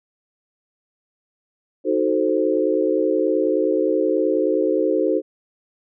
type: chord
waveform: sine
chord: D# diminished seventh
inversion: none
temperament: equal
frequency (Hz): 311.1 / 370 / 440 / 523.3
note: D#4 / F#4 / A4 / C5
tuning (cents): 0 / 0 / 0 / 0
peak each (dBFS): -22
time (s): 1.84-5.22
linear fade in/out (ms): 50
effects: none